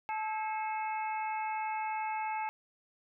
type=harmonic tone with a mistuned harmonic; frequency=434.3 Hz; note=A4; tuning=23 cents flat; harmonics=2 / 3 / 4 / 5 / 6; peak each=-33 / -47 / -48 / -43 / -46 dBFS; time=0.09-2.49 s; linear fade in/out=0 ms; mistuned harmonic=4; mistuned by=-110 cents; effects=none